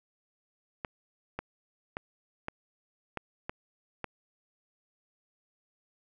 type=clicks; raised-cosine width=0.5 ms; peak=-19 dBFS; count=7; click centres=0.848 / 1.39 / 1.969 / 2.484 / 3.173 / 3.495 / 4.043 s; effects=none